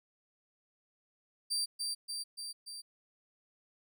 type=tone with echo; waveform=30% pulse; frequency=4691 Hz; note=D8; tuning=3 cents flat; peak=-28 dBFS; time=1.5-1.66 s; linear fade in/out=20 ms; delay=290 ms; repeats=4; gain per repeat=-3 dB; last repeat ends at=2.82 s; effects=none